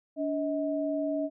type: tone pair together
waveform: sine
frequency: 288 / 635 Hz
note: D4 / D#5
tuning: -34 / +35 cents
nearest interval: octave + major second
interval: 1369 cents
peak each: -30 / -30 dBFS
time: 0.16-1.3 s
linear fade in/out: 50 ms
effects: none